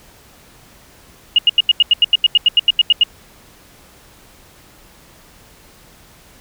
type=tone bursts; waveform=sine; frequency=2868 Hz; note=F7; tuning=45 cents sharp; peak=-6 dBFS; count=16; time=1.36-3.035 s; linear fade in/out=2 ms; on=25 ms; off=85 ms; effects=pink hiss -46 dBFS RMS until 6.4 s